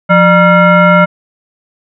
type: tone with frequency modulation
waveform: sine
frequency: 600 Hz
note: D5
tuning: 37 cents sharp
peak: -3 dBFS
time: 0.09-1.06 s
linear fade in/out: 20 ms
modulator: 776 Hz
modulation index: 1.5
effects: none